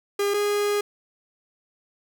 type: tone pair in turn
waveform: 45% pulse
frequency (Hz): 404.5 / 411.6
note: G#4 / G#4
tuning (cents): -46 / -16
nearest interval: unison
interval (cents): 30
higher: second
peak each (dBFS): -21 / -21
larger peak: neither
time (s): 0.19-0.34 / 0.34-0.81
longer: second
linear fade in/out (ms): 5
effects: none